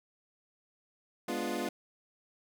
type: chord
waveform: 25% pulse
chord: G# diminished seventh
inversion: none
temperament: equal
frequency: 207.7 / 246.9 / 293.7 / 349.2 Hz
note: G#3 / B3 / D4 / F4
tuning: 0 / 0 / 0 / 0 cents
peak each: -36 / -34 / -36 / -33 dBFS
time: 1.28-1.69 s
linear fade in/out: 5 ms
effects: none